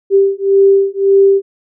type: beating tone pair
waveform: sine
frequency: 392 / 393.8 Hz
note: G4 / G4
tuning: 0 / +8 cents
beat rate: 1.8 Hz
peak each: -10 dBFS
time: 0.1-1.42 s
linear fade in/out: 50 ms
effects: none